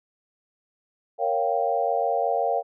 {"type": "chord", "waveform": "sine", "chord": "G half-diminished seventh", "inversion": "first", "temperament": "equal", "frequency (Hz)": [466.2, 554.4, 698.5, 784], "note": ["Bb4", "Db5", "F5", "G5"], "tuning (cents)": [0, 0, 0, 0], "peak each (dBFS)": [-28, -27, -25, -27], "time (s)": [1.18, 2.63], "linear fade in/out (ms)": 50, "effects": []}